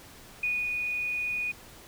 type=tone with ADSR envelope; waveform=sine; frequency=2467 Hz; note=D#7; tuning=15 cents flat; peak=-25 dBFS; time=0.43-1.52 s; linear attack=5 ms; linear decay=230 ms; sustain=-3 dB; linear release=10 ms; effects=pink hiss -50 dBFS RMS until 1.87 s